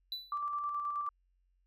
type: tone with exponential decay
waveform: triangle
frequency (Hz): 3976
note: B7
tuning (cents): +11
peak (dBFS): -32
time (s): 0.12-0.41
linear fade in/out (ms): 1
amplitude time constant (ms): 62
type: tone with tremolo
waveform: sine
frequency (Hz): 1170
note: D6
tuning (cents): -7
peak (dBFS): -32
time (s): 0.32-1.09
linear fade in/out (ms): 2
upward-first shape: square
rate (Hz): 9.4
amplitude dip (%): 30
effects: added 45 Hz sine -70 dBFS peak until 1.66 s